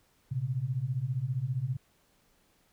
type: beating tone pair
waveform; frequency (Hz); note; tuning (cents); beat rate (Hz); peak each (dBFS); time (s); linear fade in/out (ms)
sine; 119 / 134; A#2 / C3; +36 / +42; 15; -33 / -31; 0.31-1.77; 10
effects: pink hiss -68 dBFS RMS until 2.72 s